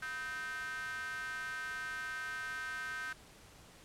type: tone with high-pass filter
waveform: square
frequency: 141.3 Hz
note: C#3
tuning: 34 cents sharp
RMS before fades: -41 dBFS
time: 0.02-3.13 s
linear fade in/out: 5 ms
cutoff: 1500 Hz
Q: 8.3
effects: pink hiss -58 dBFS RMS until 3.84 s + low-pass 11000 Hz 12 dB/octave